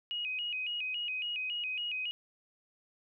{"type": "tone with vibrato", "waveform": "sine", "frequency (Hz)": 2695, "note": "E7", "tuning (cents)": 38, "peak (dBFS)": -33, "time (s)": [0.11, 2.11], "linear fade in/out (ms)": 0, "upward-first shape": "square", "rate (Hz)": 3.6, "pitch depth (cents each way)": 120, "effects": []}